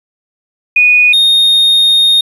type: tone pair in turn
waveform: sine / triangle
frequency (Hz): 2475 / 3697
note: D#7 / A#7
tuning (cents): -10 / -15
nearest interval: perfect fifth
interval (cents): 695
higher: second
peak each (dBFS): -4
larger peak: neither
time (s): 0.76-1.13 / 1.13-2.21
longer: second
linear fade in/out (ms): 5
effects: resampled to 32000 Hz + 7-bit